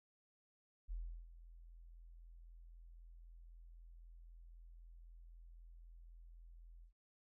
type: tone with ADSR envelope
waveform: sine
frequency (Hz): 41.93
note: E1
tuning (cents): +30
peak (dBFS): -40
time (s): 0.88-6.93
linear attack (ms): 33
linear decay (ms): 350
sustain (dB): -15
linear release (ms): 100
effects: none